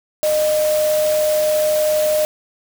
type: tone in noise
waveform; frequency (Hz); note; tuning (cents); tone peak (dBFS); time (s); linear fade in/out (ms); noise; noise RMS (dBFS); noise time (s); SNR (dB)
sine; 612; D#5; -29; -14; 0.23-2.25; 0; white; -27; 0.23-2.25; +10
effects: none